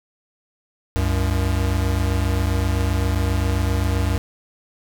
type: tone pair together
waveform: square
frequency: 66.81 / 94.4 Hz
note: C2 / F#2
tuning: +37 / +35 cents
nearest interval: tritone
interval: 598 cents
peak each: -22 / -21 dBFS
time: 0.96-4.18 s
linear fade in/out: 0 ms
effects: none